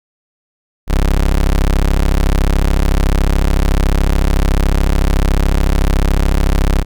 30% pulse tone, 33.8 Hz, C#1, 43 cents flat, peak -7 dBFS, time 0.87-6.85 s, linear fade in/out 50 ms, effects none

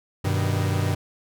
45% pulse chord, G augmented, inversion none, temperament equal with one note detuned, 98 / 124.98 / 155.56 Hz, G2 / B2 / D#3, 0 / +21 / 0 cents, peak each -23 / -28 / -28 dBFS, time 0.24-0.95 s, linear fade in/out 10 ms, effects none

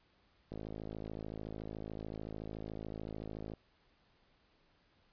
click train, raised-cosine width 2 ms, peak -30 dBFS, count 163, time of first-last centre 0.52-3.537 s, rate 53.7 Hz, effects pink hiss -71 dBFS RMS until 5.12 s + resampled to 11025 Hz

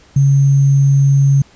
sine tone with sample-and-hold, 138.4 Hz, C#3, 2 cents flat, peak -7 dBFS, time 0.16-1.42 s, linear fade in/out 5 ms, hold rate 6300 Hz, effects pink hiss -47 dBFS RMS until 1.55 s + resampled to 16000 Hz

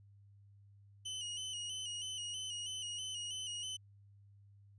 sawtooth tone with vibrato, 2960 Hz, F#7, in tune, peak -37 dBFS, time 1.05-3.77 s, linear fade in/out 10 ms, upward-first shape square, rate 3.1 Hz, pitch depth 45 cents each way, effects added 100 Hz sine -59 dBFS peak until 4.78 s + resampled to 22050 Hz

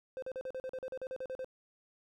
triangle tone bursts, 518 Hz, C5, 17 cents flat, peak -35 dBFS, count 14, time 0.17-1.445 s, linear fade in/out 0 ms, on 53 ms, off 41 ms, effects none

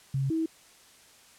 sine tone pair in turn, 135.7 / 322.8 Hz, C#3 / E4, -36 / -36 cents, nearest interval octave + minor third, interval 1500 cents, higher second, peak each -25 dBFS, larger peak neither, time 0.14-0.3 / 0.3-0.46 s, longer neither, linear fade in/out 5 ms, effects white hiss -56 dBFS RMS until 1.38 s + low-pass 10000 Hz 12 dB/octave

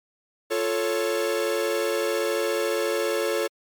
45% pulse chord, F augmented, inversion none, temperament equal, 349.2 / 440 / 554.4 Hz, F4 / A4 / C#5, 0 / 0 / 0 cents, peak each -29 / -26 / -27 dBFS, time 0.5-3.48 s, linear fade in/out 20 ms, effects MP3 96 kbps

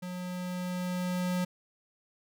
square tone with level ramp, 180.6 Hz, F#3, 42 cents flat, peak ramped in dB -37 to -28 dBFS, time 0.02-1.45 s, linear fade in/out 10 ms, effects none

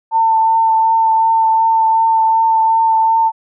sine tone with vibrato, 896 Hz, A5, 31 cents sharp, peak -9 dBFS, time 0.11-3.32 s, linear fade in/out 50 ms, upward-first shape triangle, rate 2.7 Hz, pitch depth 16 cents each way, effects none

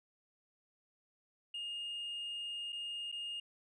sine tone with dropouts, 2839 Hz, F7, 28 cents sharp, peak -37 dBFS, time 1.54-3.4 s, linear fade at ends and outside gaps 5 ms, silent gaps 2.723-2.727 / 3.117-3.124 s, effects tanh soft clip ceiling -37 dBFS

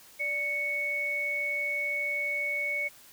sine tone pair together, 587.2 / 2217 Hz, D5 / C#7, 0 / 0 cents, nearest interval octave + major seventh, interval 2300 cents, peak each -39 / -28 dBFS, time 0.19-2.89 s, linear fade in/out 20 ms, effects white hiss -54 dBFS RMS until 3.12 s

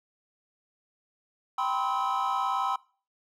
triangle chord, C major seventh, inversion second, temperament equal with one note detuned, 784 / 987.8 / 1046.5 / 1289.9 Hz, G5 / B5 / C6 / E6, 0 / 0 / 0 / -38 cents, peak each -29 / -29 / -29 / -29 dBFS, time 1.58-2.76 s, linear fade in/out 5 ms, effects noise-tail reverb RT60 0.4 s tail -22 dB re dry + tanh soft clip ceiling -17 dBFS

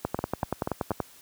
two click trains, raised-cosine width 1 ms, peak -12 / -14 dBFS, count 11 / 4, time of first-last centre 0.05-1.002 / 0.19-0.916 s, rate 10.5 / 4.13 Hz, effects white hiss -53 dBFS RMS until 1.21 s + high-pass 60 Hz 12 dB/octave

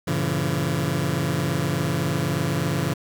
sawtooth chord, G diminished seventh, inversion none, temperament just, 98 / 117.6 / 141.12 / 169.34 Hz, G2 / Bb2 / Db3 / Fb3, 0 / +16 / +31 / +47 cents, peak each -27 / -27 / -21 / -22 dBFS, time 0.07-2.94 s, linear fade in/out 10 ms, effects 8-bit

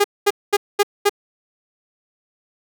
sawtooth tone bursts, 407.6 Hz, G#4, 32 cents flat, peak -8 dBFS, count 5, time 0-1.095 s, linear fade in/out 10 ms, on 43 ms, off 220 ms, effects none

